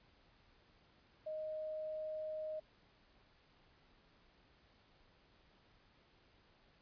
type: tone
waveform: sine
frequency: 622 Hz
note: D#5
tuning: 1 cent flat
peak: -40 dBFS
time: 1.26-2.6 s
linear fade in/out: 10 ms
effects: pink hiss -69 dBFS RMS until 6.81 s + resampled to 11025 Hz